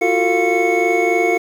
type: tone cluster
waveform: triangle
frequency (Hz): 344.6 / 368 / 450.3 / 702 / 2208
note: F4 / F#4 / A4 / F5 / C#7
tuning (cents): -23 / -9 / +40 / +9 / -7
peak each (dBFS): -18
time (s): 0.01-1.38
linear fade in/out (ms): 10
effects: 7-bit